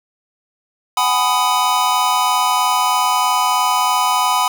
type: chord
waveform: square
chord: G# minor seventh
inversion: third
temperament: just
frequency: 747.5 / 830.6 / 996.7 / 1245.9 Hz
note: F#5 / G#5 / B5 / D#6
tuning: +17 / 0 / +16 / +2 cents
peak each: -22 / -23 / -17 / -21 dBFS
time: 0.97-4.48 s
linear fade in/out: 2 ms
effects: 8-bit